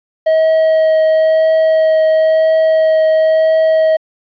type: tone with vibrato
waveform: triangle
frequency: 636 Hz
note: D#5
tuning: 38 cents sharp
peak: -6 dBFS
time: 0.26-3.97 s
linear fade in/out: 10 ms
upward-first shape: triangle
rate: 0.98 Hz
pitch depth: 10 cents each way
effects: resampled to 11025 Hz + 8-bit